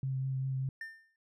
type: tone with vibrato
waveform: sine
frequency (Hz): 132.7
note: C3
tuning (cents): +25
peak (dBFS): -31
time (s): 0.03-0.69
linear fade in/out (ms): 2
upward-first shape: triangle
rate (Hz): 5.1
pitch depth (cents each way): 18
type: tone with exponential decay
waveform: triangle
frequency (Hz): 1800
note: A6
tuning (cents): +39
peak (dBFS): -35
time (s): 0.81-1.16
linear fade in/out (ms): 2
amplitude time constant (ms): 75
effects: none